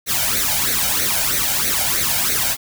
white noise with flanger, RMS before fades -19 dBFS, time 0.06-2.57 s, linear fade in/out 50 ms, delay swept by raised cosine 0.48 to 1.35 ms, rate 3.1 Hz, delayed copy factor +0.75, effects none

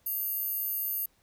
square tone with high-pass filter, 932.3 Hz, A#5, in tune, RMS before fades -32 dBFS, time 0.06-1.06 s, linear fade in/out 5 ms, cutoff 12000 Hz, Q 7.1, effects pink hiss -68 dBFS RMS until 1.22 s

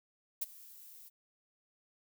violet noise with ADSR envelope, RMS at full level -33 dBFS, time 0.41-1.1 s, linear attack 13 ms, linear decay 24 ms, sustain -21 dB, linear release 25 ms, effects none

